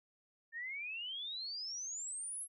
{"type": "exponential sweep", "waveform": "sine", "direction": "up", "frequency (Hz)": [1783, 11310], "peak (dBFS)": -40, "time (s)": [0.52, 2.48], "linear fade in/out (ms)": 50, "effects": []}